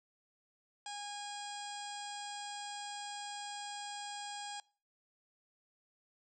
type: harmonic tone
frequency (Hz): 820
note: G#5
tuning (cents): -22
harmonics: 1 / 2 / 3 / 4 / 5 / 6 / 7 / 8 / 9 / 10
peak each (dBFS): -44 / -52 / -55 / -50 / -56 / -52 / -58 / -63 / -53 / -55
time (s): 0.86-4.6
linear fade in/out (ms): 2
effects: noise-tail reverb RT60 0.4 s tail -23 dB re dry